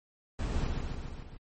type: noise with echo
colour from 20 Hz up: brown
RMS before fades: -32 dBFS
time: 0.39-0.67 s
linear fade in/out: 2 ms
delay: 140 ms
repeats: 5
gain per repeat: -3 dB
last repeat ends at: 1.37 s
effects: MP3 32 kbps